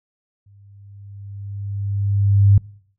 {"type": "tone with exponential growth", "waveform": "sine", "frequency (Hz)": 100.1, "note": "G2", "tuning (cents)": 37, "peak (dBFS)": -7, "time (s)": [0.46, 2.58], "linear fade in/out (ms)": 5, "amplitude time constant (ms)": 460, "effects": ["noise-tail reverb RT60 0.6 s tail -24 dB re dry"]}